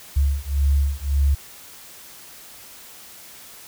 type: beating tone pair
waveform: sine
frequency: 69.3 / 71.1 Hz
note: C#2 / C#2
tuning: 0 / +45 cents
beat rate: 1.8 Hz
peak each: -20 dBFS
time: 0.16-1.35 s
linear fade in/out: 10 ms
effects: white hiss -43 dBFS RMS until 3.67 s